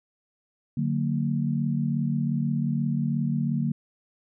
sine chord, D augmented, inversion none, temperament just, 146.83 / 183.54 / 229.4 Hz, D3 / F#3 / A#3, 0 / -14 / -28 cents, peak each -26 / -30 / -27 dBFS, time 0.77-3.72 s, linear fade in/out 5 ms, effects none

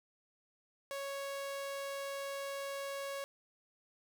sawtooth tone, 554.4 Hz, C#5, in tune, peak -35 dBFS, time 0.91-3.24 s, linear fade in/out 0 ms, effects none

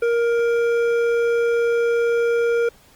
sine tone with hard clipping, 468.9 Hz, A#4, 10 cents sharp, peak -18 dBFS, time 0.02-2.69 s, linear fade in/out 5 ms, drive 9 dB, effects pink hiss -52 dBFS RMS until 2.95 s + Opus 24 kbps

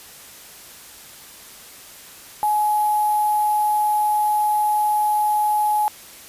sine tone with sample-and-hold, 844 Hz, G#5, 28 cents sharp, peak -16 dBFS, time 2.43-5.88 s, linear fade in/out 0 ms, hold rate 11025 Hz, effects white hiss -42 dBFS RMS until 6.28 s + resampled to 32000 Hz

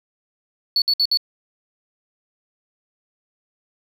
sine tone bursts, 4435 Hz, C#8, in tune, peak -13 dBFS, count 4, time 0.76-1.173 s, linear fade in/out 2 ms, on 59 ms, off 59 ms, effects tanh soft clip ceiling -12 dBFS

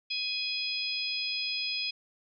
harmonic tone with a mistuned harmonic, 834 Hz, G#5, 7 cents sharp, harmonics 3 / 4 / 5 / 6, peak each -35 / -36 / -39 / -34 dBFS, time 0.1-1.91 s, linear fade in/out 10 ms, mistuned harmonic 5, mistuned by -15 cents, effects none

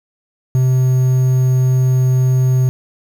triangle tone with quantisation, 128.7 Hz, C3, 28 cents flat, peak -8 dBFS, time 0.55-2.69 s, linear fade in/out 0 ms, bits 6, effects none

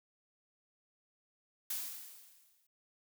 blue noise with exponential decay, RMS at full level -36 dBFS, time 1.7-2.67 s, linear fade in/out 5 ms, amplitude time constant 210 ms, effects none

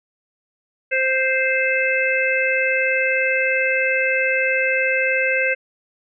harmonic tone, 523.3 Hz, C5, in tune, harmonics 1 / 3 / 4 / 5, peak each -22 / -22 / -22 / -22 dBFS, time 0.91-5.55 s, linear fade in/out 20 ms, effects none

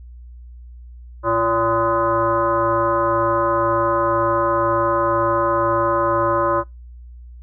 sine tone with frequency modulation, 799 Hz, G5, 33 cents sharp, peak -15 dBFS, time 1.23-6.64 s, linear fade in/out 50 ms, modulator 228 Hz, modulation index 2.2, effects noise-tail reverb RT60 0.2 s tail -26 dB re dry + added 60 Hz sine -36 dBFS peak until 7.42 s

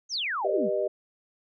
sine exponential sweep, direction down, 6610 to 162.2 Hz, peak -27 dBFS, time 0.09-0.7 s, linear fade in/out 50 ms
sine chord, G augmented, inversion none, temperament just, 392 / 490 / 612.5 Hz, G4 / B4 / D#5, 0 / -14 / -27 cents, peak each -29 / -31 / -27 dBFS, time 0.44-0.88 s, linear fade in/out 10 ms
effects none

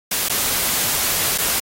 white noise with dropouts, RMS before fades -20 dBFS, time 0.11-1.6 s, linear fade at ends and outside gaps 5 ms, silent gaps 0.287-0.296 / 1.378-1.383 s, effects AAC 48 kbps

